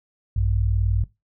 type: tone pair together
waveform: sine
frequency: 58.27 / 98 Hz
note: A#1 / G2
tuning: 0 / 0 cents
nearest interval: major sixth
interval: 900 cents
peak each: -21 dBFS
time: 0.36-1.04 s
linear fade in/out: 5 ms
effects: noise-tail reverb RT60 0.2 s tail -18 dB re dry